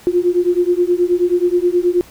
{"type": "beating tone pair", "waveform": "sine", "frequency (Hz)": [349.2, 358.6], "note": ["F4", "F4"], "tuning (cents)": [0, 46], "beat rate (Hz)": 9.4, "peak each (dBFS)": -15, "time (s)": [0.07, 2.01], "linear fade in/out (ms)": 0, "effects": ["pink hiss -43 dBFS RMS until 2.1 s"]}